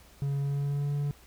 triangle tone with pitch glide, 140 to 144.19 Hz, C#3 to D3, +18 to -31 cents, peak -25 dBFS, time 0.22-1.11 s, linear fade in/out 0 ms, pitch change +51 cents, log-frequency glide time 0.39-0.94 s, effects added 60 Hz sine -57 dBFS peak until 1.26 s + pink hiss -57 dBFS RMS until 1.26 s

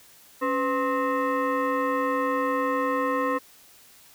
sine tone with frequency modulation, 277.2 Hz, C#4, in tune, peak -22 dBFS, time 0.41-3.39 s, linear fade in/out 20 ms, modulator 782 Hz, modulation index 1.6, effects white hiss -53 dBFS RMS until 4.14 s

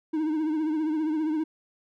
triangle tone with vibrato, 311.1 Hz, D#4, in tune, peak -22 dBFS, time 0.13-1.44 s, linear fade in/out 10 ms, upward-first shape triangle, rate 15 Hz, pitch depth 74 cents each way, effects none

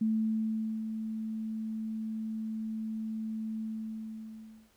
sine tone with ADSR envelope, 220 Hz, A3, in tune, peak -25 dBFS, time 0.01-4.71 s, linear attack 7 ms, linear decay 810 ms, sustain -8 dB, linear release 1100 ms, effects pink hiss -67 dBFS RMS until 4.76 s

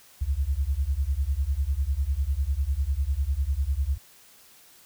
sine beating tone pair, 64.2 / 74.2 Hz, C2 / D2, -32 / +18 cents, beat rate 10 Hz, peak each -26 dBFS, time 0.21-3.98 s, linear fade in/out 10 ms, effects white hiss -54 dBFS RMS until 4.85 s

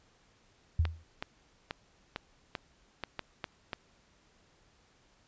sine tone with exponential decay, 81.5 Hz, E2, 19 cents flat, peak -21 dBFS, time 0.79-1.04 s, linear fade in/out 5 ms, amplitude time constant 54 ms
clicks, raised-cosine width 0.3 ms, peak -19 dBFS, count 9, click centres 0.853 / 1.225 / 1.709 / 2.161 / 2.552 / 3.037 / 3.193 / 3.442 / 3.732 s
effects pink hiss -66 dBFS RMS until 5.27 s + resampled to 16000 Hz

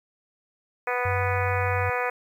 harmonic tone, 246.9 Hz, B3, in tune, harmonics 2 / 3 / 4 / 5 / 6 / 7 / 8 / 9 / 10, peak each -29 / -31 / -32 / -33 / -34 / -34 / -35 / -36 / -36 dBFS, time 0.87-2.1 s, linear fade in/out 5 ms
sine tone, 94.5 Hz, F#2, 37 cents sharp, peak -26 dBFS, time 1.05-1.9 s, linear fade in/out 5 ms
effects 9-bit

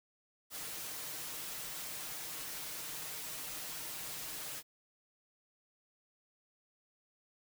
white noise with comb filter, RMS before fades -43 dBFS, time 0.5-4.63 s, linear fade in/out 50 ms, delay 6.5 ms, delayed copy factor +0.55, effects none

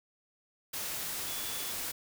sine tone in noise, 3425 Hz, A7, 47 cents flat, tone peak -46 dBFS, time 1.27-1.72 s, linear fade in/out 10 ms, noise white, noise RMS -37 dBFS, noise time 0.73-1.92 s, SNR -12 dB, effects none

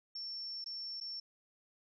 sine tone with dropouts, 5430 Hz, F8, 50 cents flat, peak -40 dBFS, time 0.15-1.2 s, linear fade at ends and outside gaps 5 ms, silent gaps 0.643-0.66 / 1.002-1.01 s, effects none

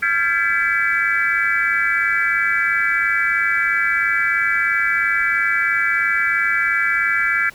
sine tone cluster, 1379 / 1606 / 1709 / 1999 / 2296 Hz, F6 / G6 / G#6 / B6 / D7, -22 / +41 / +49 / +20 / -40 cents, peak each -22 dBFS, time 0.02-7.5 s, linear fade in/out 10 ms, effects pink hiss -45 dBFS RMS until 7.54 s

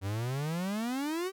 45% pulse exponential sweep, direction up, 93.4 to 392 Hz, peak -31 dBFS, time 0.01-1.32 s, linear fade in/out 50 ms, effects none

